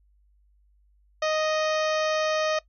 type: harmonic tone with a mistuned harmonic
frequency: 622.3 Hz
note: D#5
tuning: in tune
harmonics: 1 / 2 / 3 / 4 / 5 / 6 / 7 / 8 / 9 / 10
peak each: -24 / -30 / -34 / -36 / -38 / -40 / -41 / -42 / -43 / -44 dBFS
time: 1.22-2.59 s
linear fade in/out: 5 ms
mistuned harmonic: 8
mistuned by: +27 cents
effects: noise-tail reverb RT60 0.1 s tail -19 dB re dry + added 50 Hz sine -59 dBFS peak until 2.68 s